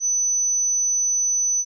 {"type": "tone", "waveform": "sine", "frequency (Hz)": 6000, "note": "F#8", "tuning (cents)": 23, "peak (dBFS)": -18, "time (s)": [0, 1.65], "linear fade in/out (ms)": 50, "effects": []}